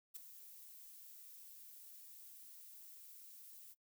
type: noise with ADSR envelope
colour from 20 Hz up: violet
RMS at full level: -45 dBFS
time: 0.14-3.75 s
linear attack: 21 ms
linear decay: 10 ms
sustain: -12 dB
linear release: 36 ms
effects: noise-tail reverb RT60 0.1 s tail -20 dB re dry